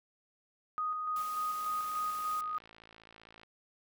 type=tone with tremolo; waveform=sine; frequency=1244.5 Hz; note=D#6; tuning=in tune; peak=-31 dBFS; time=0.78-2.58 s; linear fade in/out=0 ms; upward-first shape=square; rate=3.4 Hz; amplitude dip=30%
type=noise; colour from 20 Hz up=white; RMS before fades=-49 dBFS; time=1.16-2.41 s; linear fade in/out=2 ms
type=click train; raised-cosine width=0.3 ms; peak=-38 dBFS; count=102; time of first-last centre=1.61-3.433 s; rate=55.4 Hz
effects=none